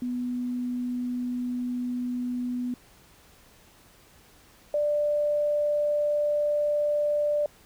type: tone pair in turn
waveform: sine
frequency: 246.9 / 590.5 Hz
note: B3 / D5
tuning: 0 / +9 cents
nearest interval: octave + minor third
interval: 1509 cents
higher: second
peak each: -27 / -22 dBFS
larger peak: second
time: 0.02-2.74 / 4.74-7.46 s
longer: neither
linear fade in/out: 2 ms
effects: pink hiss -56 dBFS RMS until 7.65 s